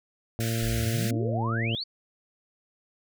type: harmonic tone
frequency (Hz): 114.2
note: A#2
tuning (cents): -35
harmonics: 1 / 2 / 3 / 4 / 5 / 6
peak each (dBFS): -27 / -33 / -37 / -39 / -41 / -43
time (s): 0.39-1.75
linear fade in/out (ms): 0
type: high-pass noise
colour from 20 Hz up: pink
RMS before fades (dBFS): -36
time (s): 0.4-1.11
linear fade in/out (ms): 5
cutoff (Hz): 1400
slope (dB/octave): 96
type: exponential sweep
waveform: sine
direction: up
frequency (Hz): 34.65 to 4700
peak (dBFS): -30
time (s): 0.62-1.84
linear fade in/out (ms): 10
effects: none